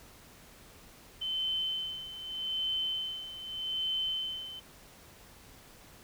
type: tone with tremolo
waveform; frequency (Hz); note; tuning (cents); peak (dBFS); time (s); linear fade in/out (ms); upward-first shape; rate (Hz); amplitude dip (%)
sine; 3068; G7; -38; -29; 1.21-4.6; 10; sine; 0.82; 75
effects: pink hiss -55 dBFS RMS until 6.03 s